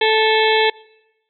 harmonic tone with a mistuned harmonic, 438.3 Hz, A4, 7 cents flat, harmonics 1 / 2 / 4 / 5 / 6 / 7 / 8 / 9, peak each -16 / -19 / -22 / -23 / -24 / -24 / -25 / -26 dBFS, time 0.01-0.7 s, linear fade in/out 5 ms, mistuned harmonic 7, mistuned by +84 cents, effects noise-tail reverb RT60 0.9 s tail -23 dB re dry

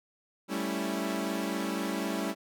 sawtooth chord, A dominant seventh, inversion third, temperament equal, 196 / 220 / 277.2 / 329.6 Hz, G3 / A3 / C#4 / E4, 0 / 0 / 0 / 0 cents, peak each -31 / -33 / -32 / -32 dBFS, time 0.48-2.35 s, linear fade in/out 50 ms, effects none

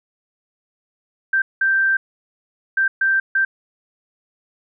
sine tone bursts at uneven times, 1568 Hz, G6, in tune, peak -14 dBFS, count 5, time 1.33-1.42 / 1.61-1.97 / 2.77-2.88 / 3.01-3.2 / 3.35-3.45 s, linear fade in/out 5 ms, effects none

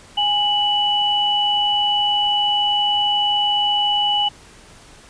sine tone pair together, 825.6 / 2960 Hz, G#5 / F#7, -10 / 0 cents, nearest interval octave + minor seventh, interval 2210 cents, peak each -20 / -17 dBFS, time 0.17-4.29 s, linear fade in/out 10 ms, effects pink hiss -45 dBFS RMS until 5.09 s + resampled to 22050 Hz

